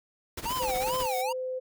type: noise with tremolo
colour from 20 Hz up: pink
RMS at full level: -35 dBFS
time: 0.37-1.06 s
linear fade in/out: 5 ms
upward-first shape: sine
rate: 16 Hz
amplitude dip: 80%
type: tone with vibrato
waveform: square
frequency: 873 Hz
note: A5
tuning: 14 cents flat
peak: -30 dBFS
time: 0.45-1.33 s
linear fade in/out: 10 ms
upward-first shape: sine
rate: 2.4 Hz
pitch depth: 290 cents each way
type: noise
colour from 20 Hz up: blue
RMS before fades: -40 dBFS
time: 0.46-1.23 s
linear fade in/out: 20 ms
type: tone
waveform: sine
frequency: 513 Hz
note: C5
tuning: 34 cents flat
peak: -30 dBFS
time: 0.59-1.6 s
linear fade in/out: 20 ms
effects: none